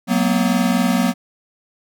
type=tone cluster; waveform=square; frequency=185.7 / 229.8 / 250.2 Hz; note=F#3 / A#3 / B3; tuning=+7 / -25 / +23 cents; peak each=-20 dBFS; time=0.07-1.14 s; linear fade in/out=50 ms; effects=none